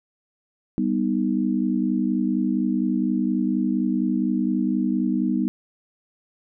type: chord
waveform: sine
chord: G augmented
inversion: none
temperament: equal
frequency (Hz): 196 / 246.9 / 311.1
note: G3 / B3 / D#4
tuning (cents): 0 / 0 / 0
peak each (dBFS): -24 / -23 / -25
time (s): 0.78-5.48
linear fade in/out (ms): 0
effects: none